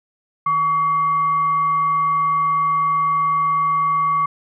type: tone with frequency modulation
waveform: sine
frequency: 1131 Hz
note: C#6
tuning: 34 cents sharp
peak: -15 dBFS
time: 0.46-4.26 s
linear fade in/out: 5 ms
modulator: 977 Hz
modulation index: 0.24
effects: none